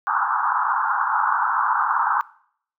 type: band-pass noise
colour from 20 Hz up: pink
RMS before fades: -21 dBFS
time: 0.07-2.21 s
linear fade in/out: 0 ms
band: 830 to 1500 Hz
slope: 96 dB/octave
effects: noise-tail reverb RT60 0.6 s tail -21 dB re dry